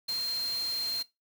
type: tone in noise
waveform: sine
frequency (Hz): 4186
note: C8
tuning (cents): 0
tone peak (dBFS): -29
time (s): 0.08-1.03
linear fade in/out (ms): 10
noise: white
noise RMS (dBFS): -42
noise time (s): 0.08-1.03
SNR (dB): +10
effects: noise-tail reverb RT60 0.2 s tail -18 dB re dry